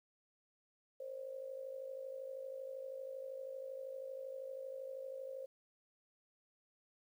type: tone with amplitude modulation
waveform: sine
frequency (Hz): 531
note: C5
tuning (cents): +25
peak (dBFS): -40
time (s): 1-5.46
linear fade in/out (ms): 5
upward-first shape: sine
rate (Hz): 52.7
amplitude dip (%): 70
effects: 12-bit